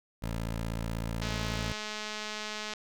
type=tone; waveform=15% pulse; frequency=56.2 Hz; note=A1; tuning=37 cents sharp; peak=-26 dBFS; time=0.22-1.73 s; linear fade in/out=10 ms
type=click train; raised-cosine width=0.2 ms; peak=-20 dBFS; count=324; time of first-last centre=1.22-2.736 s; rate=213 Hz
effects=none